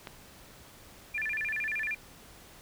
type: click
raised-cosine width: 0.3 ms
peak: -23 dBFS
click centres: 0.072 s
type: tone with vibrato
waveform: sine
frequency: 2050 Hz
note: C7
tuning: 36 cents flat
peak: -30 dBFS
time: 1.14-1.95 s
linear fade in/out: 10 ms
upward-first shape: square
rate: 13 Hz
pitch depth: 270 cents each way
effects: pink hiss -53 dBFS RMS until 2.61 s